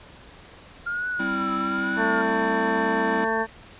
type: tone with vibrato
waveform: sine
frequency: 1396.9 Hz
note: F6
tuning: in tune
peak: -25 dBFS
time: 0.86-2.22 s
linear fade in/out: 10 ms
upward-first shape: triangle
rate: 1.1 Hz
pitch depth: 110 cents each way
type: chord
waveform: square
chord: C major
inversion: second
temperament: equal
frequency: 196 / 261.6 / 329.6 Hz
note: G3 / C4 / E4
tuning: 0 / 0 / 0 cents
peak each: -32 dBFS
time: 1.19-3.25 s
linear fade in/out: 10 ms
type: harmonic tone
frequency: 223.4 Hz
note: A3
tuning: 27 cents sharp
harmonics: 1 / 2 / 3 / 4 / 5 / 7 / 8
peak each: -31 / -27 / -31 / -27 / -32 / -31 / -29 dBFS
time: 1.96-3.47 s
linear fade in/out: 50 ms
effects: pink hiss -47 dBFS RMS until 3.79 s + resampled to 8000 Hz